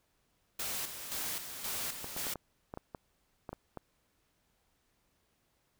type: noise with tremolo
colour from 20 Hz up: white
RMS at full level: -37 dBFS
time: 0.59-2.34 s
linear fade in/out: 5 ms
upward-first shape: square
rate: 1.9 Hz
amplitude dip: 55%
type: clicks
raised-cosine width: 1 ms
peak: -27 dBFS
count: 10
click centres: 2.044 / 2.165 / 2.268 / 2.357 / 2.739 / 2.774 / 2.948 / 3.492 / 3.53 / 3.773 s
effects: pink hiss -75 dBFS RMS until 5.79 s